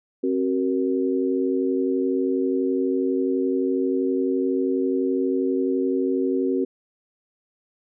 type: tone cluster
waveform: sine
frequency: 267.3 / 378.1 / 470.2 Hz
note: C4 / F#4 / A#4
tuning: +37 / +38 / +15 cents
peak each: -23 / -23 / -28 dBFS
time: 0.23-6.65 s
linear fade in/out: 10 ms
effects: none